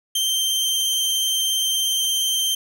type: tone with vibrato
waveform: sawtooth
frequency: 3137 Hz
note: G7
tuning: 1 cent sharp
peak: -16 dBFS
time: 0.15-2.55 s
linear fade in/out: 5 ms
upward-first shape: square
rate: 17 Hz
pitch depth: 9 cents each way
effects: none